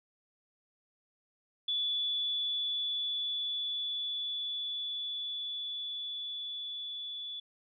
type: tone with level ramp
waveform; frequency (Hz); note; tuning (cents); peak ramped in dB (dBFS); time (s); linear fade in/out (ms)
sine; 3446; A7; -37; -29 to -38; 1.68-7.4; 5
effects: none